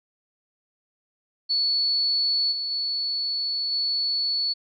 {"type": "tone with level steps", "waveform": "sine", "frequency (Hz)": 4427, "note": "C#8", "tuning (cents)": -3, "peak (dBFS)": [-20, -26, -24, -22], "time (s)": [1.49, 4.54], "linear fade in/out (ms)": 20, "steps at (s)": [2.51, 2.7, 3.71], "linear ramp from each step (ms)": 20, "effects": []}